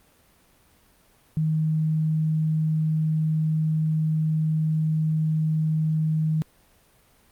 sine tone, 156.8 Hz, D#3, 14 cents sharp, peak -20 dBFS, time 1.37-6.42 s, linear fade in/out 0 ms, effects pink hiss -59 dBFS RMS until 7.31 s + Opus 32 kbps

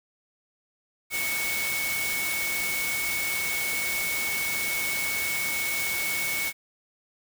sine tone in noise, 2217 Hz, C#7, in tune, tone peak -28 dBFS, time 1.1-6.53 s, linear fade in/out 50 ms, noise white, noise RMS -31 dBFS, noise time 1.1-6.53 s, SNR 0 dB, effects none

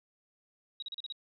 sine tone bursts, 3829 Hz, A#7, 46 cents sharp, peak -37 dBFS, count 6, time 0.8-1.124 s, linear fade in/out 2 ms, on 24 ms, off 36 ms, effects none

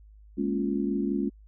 sine chord, Bb minor seventh, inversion third, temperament equal, 207.7 / 233.1 / 277.2 / 349.2 Hz, Ab3 / Bb3 / Db4 / F4, 0 / 0 / 0 / 0 cents, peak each -29 / -34 / -29 / -32 dBFS, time 0.37-1.3 s, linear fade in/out 20 ms, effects added 52 Hz sine -49 dBFS peak until 1.47 s

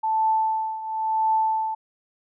sine tone with tremolo, 880 Hz, A5, in tune, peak -17 dBFS, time 0.03-1.75 s, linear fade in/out 10 ms, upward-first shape triangle, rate 0.96 Hz, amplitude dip 80%, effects none

